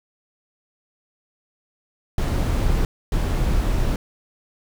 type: noise bursts at uneven times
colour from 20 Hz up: brown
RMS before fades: -20 dBFS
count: 2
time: 2.18-2.85 / 3.12-3.96 s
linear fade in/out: 2 ms
effects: none